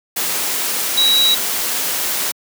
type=tone in noise; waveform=sine; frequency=3874 Hz; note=B7; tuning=34 cents flat; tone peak=-11 dBFS; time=0.97-1.35 s; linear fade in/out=10 ms; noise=white; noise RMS=-20 dBFS; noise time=0.16-2.32 s; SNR=+6 dB; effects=high-pass 200 Hz 12 dB/octave